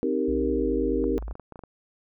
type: chord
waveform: sine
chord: C minor seventh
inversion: none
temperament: equal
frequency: 261.6 / 311.1 / 392 / 466.2 Hz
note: C4 / Eb4 / G4 / Bb4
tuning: 0 / 0 / 0 / 0 cents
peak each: -28 dBFS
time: 0.03-1.18 s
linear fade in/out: 0 ms
type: tone with pitch glide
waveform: sine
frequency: 61.74 to 54.06 Hz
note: B1 to A1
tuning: 0 to -30 cents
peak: -31 dBFS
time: 0.28-1.33 s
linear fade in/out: 5 ms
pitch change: -230 cents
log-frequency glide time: 0.55-0.63 s
type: clicks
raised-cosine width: 1 ms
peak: -27 dBFS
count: 11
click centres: 1.041 / 1.188 / 1.225 / 1.281 / 1.311 / 1.354 / 1.397 / 1.523 / 1.558 / 1.592 / 1.637 s
effects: none